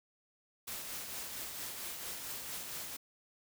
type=noise with tremolo; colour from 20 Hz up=white; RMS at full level=-41 dBFS; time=0.67-2.97 s; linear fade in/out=10 ms; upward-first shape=triangle; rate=4.4 Hz; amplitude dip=40%; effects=none